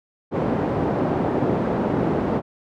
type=band-pass noise; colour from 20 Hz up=pink; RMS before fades=-22 dBFS; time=0.31-2.42 s; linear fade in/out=50 ms; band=170 to 680 Hz; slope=12 dB/octave; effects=none